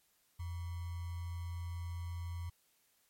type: tone with sample-and-hold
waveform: sine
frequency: 86.1 Hz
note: F2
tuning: 24 cents flat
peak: -38 dBFS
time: 0.39-2.5 s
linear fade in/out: 10 ms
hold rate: 1050 Hz
effects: white hiss -73 dBFS RMS until 3.09 s + MP3 64 kbps